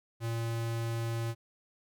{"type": "tone", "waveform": "square", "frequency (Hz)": 115.3, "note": "A#2", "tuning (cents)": -19, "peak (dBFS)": -32, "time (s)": [0.2, 1.35], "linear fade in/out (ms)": 50, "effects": []}